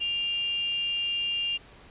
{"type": "tone with frequency modulation", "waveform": "sine", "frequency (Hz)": 2800, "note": "F7", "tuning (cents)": 4, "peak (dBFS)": -26, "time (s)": [0, 1.58], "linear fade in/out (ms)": 20, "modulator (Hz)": 420, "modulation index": 0.3, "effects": ["pink hiss -52 dBFS RMS until 1.9 s", "resampled to 8000 Hz"]}